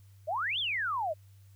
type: exponential two-way sweep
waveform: sine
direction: up then down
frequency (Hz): 573 to 3616 to 580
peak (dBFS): -29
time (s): 0.27-1.14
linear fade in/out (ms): 20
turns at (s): 0.59
effects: added 98 Hz sine -53 dBFS peak until 1.55 s + white hiss -69 dBFS RMS until 1.55 s